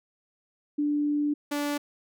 sine / sawtooth tone pair in turn, 293.7 / 290.3 Hz, D4 / D4, 0 / -20 cents, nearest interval unison, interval 20 cents, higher first, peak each -23 dBFS, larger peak neither, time 0.78-1.34 / 1.51-1.78 s, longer first, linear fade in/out 10 ms, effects none

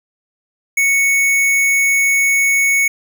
square tone, 2217 Hz, C#7, in tune, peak -12 dBFS, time 0.77-2.88 s, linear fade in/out 5 ms, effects none

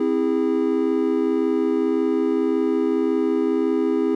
triangle chord, C augmented, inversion none, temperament just, 261.6 / 327 / 408.8 Hz, C4 / E4 / G#4, 0 / -14 / -27 cents, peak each -21 / -20 / -20 dBFS, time 0-4.15 s, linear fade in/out 5 ms, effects none

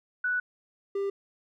sine / triangle tone pair in turn, 1480 / 396.6 Hz, F#6 / G4, 0 / +20 cents, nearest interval octave + major seventh, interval 2280 cents, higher first, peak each -25 dBFS, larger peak neither, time 0.24-0.4 / 0.95-1.1 s, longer first, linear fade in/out 5 ms, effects none

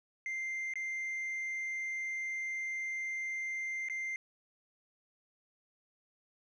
sine tone with dropouts, 2092 Hz, C7, 1 cent flat, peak -32 dBFS, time 0.26-4.16 s, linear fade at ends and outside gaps 1 ms, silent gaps 0.737-0.756 / 3.886-3.898 s, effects tanh soft clip ceiling -34 dBFS

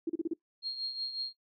sine tone bursts, 329.6 Hz, E4, in tune, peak -28 dBFS, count 5, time 0.07-0.336 s, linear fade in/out 5 ms, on 26 ms, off 34 ms
sine tone with tremolo, 4242 Hz, C8, 23 cents sharp, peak -31 dBFS, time 0.62-1.33 s, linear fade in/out 50 ms, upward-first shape triangle, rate 5.5 Hz, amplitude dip 70%
effects noise-tail reverb RT60 0.1 s tail -20 dB re dry

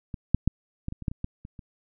clicks, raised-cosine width 5 ms, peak -21 / -6 / -8 / -18 / -22 / -25 / -13 / -24 / -17 / -28 / -29 dBFS, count 11, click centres 0.142 / 0.346 / 0.476 / 0.884 / 0.924 / 1.023 / 1.082 / 1.115 / 1.244 / 1.451 / 1.592 s, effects none

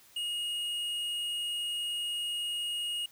sine tone with hard clipping, 2870 Hz, F7, 47 cents sharp, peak -33 dBFS, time 0.16-3.06 s, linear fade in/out 5 ms, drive 7 dB, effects white hiss -59 dBFS RMS until 3.11 s

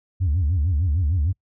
sine tone with vibrato, 82 Hz, E2, 9 cents flat, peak -16 dBFS, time 0.2-1.33 s, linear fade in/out 20 ms, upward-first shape sine, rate 6.6 Hz, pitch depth 260 cents each way, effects noise-tail reverb RT60 0.1 s tail -25 dB re dry + tanh soft clip ceiling -15 dBFS

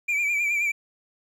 triangle tone with vibrato, 2349 Hz, D7, in tune, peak -20 dBFS, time 0.08-0.72 s, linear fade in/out 10 ms, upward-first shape triangle, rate 9.5 Hz, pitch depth 68 cents each way, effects 10-bit

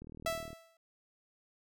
click train, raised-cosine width 3 ms, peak -36 dBFS, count 21, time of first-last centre 0.02-0.53 s, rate 39.2 Hz
sawtooth tone with exponential decay, 659.3 Hz, E5, in tune, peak -26 dBFS, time 0.26-0.77 s, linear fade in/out 2 ms, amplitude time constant 110 ms
effects none

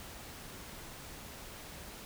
silence, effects pink hiss -48 dBFS RMS until 2.05 s

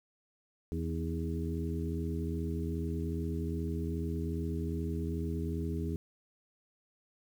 harmonic tone with a mistuned harmonic, 82.5 Hz, E2, 2 cents sharp, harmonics 1 / 2 / 3 / 4 / 5, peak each -35 / -38 / -40 / -41 / -42 dBFS, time 0.72-5.96 s, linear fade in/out 0 ms, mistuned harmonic 4, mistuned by -44 cents, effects 10-bit

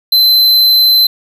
square tone, 4066 Hz, B7, 50 cents sharp, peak -6 dBFS, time 0.12-1.07 s, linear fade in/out 5 ms, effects none

